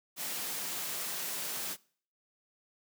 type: high-pass noise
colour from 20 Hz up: white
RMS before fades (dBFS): -37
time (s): 0.16-1.77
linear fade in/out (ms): 50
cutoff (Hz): 130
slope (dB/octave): 96
effects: noise-tail reverb RT60 0.5 s tail -23 dB re dry